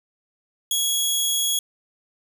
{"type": "tone", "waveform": "15% pulse", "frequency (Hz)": 3334, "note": "G#7", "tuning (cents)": 6, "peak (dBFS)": -13, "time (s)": [0.71, 1.59], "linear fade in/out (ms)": 2, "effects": []}